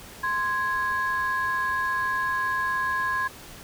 sine tone pair together, 1043 / 1659.6 Hz, C6 / G#6, -6 / -2 cents, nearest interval minor sixth, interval 804 cents, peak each -25 dBFS, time 0.23-3.28 s, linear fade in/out 10 ms, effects tanh soft clip ceiling -18 dBFS + pink hiss -44 dBFS RMS until 3.63 s

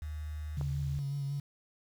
sine tone, 76.4 Hz, D#2, 31 cents flat, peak -36 dBFS, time 0.02-0.99 s, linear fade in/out 0 ms
sine tone with vibrato, 140.2 Hz, C#3, 20 cents sharp, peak -32 dBFS, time 0.57-1.4 s, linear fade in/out 5 ms, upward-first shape sine, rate 5.5 Hz, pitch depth 28 cents each way
click, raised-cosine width 1 ms, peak -29 dBFS, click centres 0.612 s
effects 9-bit

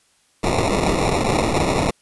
white noise with sample-and-hold, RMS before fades -19 dBFS, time 0.43-1.91 s, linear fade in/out 10 ms, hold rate 1575 Hz, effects white hiss -60 dBFS RMS until 2.01 s + resampled to 24000 Hz

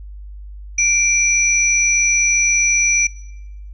sine tone pair together, 2349 / 5894 Hz, D7 / F#8, 0 / -8 cents, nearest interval octave + major third, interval 1592 cents, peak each -16 / -15 dBFS, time 0.78-3.07 s, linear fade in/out 5 ms, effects noise-tail reverb RT60 1.0 s tail -21 dB re dry + added 50 Hz sine -31 dBFS peak until 3.73 s

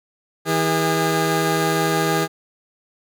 15% pulse tone pair together, 161.48 / 406.9 Hz, E3 / G#4, -35 / -35 cents, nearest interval octave + major third, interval 1600 cents, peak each -14 dBFS, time 0.45-2.28 s, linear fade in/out 50 ms, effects none

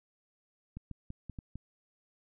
clicks, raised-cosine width 5 ms, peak -29 dBFS, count 6, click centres 0.77 / 0.913 / 1.104 / 1.297 / 1.388 / 1.556 s, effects none

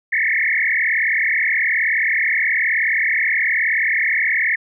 sine tone with frequency modulation, 1998 Hz, B6, 20 cents sharp, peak -15 dBFS, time 0.12-4.56 s, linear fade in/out 10 ms, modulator 38.9 Hz, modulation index 6.2, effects none

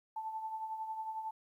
sine tone with tremolo, 880 Hz, A5, in tune, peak -35 dBFS, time 0.16-1.31 s, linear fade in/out 5 ms, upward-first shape triangle, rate 11 Hz, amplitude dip 60%, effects 12-bit

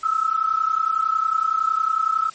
sine tone pair together, 1287.6 / 1318.5 Hz, E6 / E6, -41 / 0 cents, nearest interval unison, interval 41 cents, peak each -21 dBFS, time 0.03-2.3 s, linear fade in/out 10 ms, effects white hiss -45 dBFS RMS until 2.34 s + MP3 32 kbps

